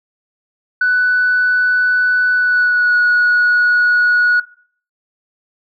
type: tone with pitch glide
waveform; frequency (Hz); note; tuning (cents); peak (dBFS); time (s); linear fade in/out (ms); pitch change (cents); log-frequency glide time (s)
sine; 1490 to 1459.3; F#6 to F#6; +12 to -24; -9; 0.81-4.4; 5; -36; 2.33-2.96
effects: noise-tail reverb RT60 0.5 s tail -18 dB re dry + tanh soft clip ceiling -7 dBFS